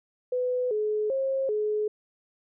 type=tone with pitch steps; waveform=sine; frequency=500 / 425.6 / 536 / 424.1 Hz; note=B4 / G#4 / C5 / G#4; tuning=+21 / +42 / +42 / +36 cents; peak=-24 dBFS; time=0.32-1.88 s; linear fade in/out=5 ms; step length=390 ms; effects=none